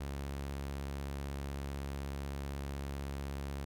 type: tone with vibrato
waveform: sawtooth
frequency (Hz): 69.6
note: C#2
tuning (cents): +8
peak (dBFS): -34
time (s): 0-3.65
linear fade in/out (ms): 10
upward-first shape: triangle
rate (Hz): 16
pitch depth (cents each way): 35
effects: none